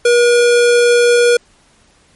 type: tone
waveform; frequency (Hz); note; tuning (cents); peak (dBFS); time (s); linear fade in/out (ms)
square; 480; B4; -49; -8; 0.05-1.37; 5
effects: pink hiss -51 dBFS RMS until 2.15 s + MP3 48 kbps